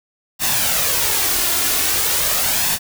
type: noise with flanger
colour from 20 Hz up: white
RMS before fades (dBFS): -18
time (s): 0.39-2.79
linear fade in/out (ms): 50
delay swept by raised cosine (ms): 1.1 to 2.9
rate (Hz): 0.42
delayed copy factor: +0.5
effects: none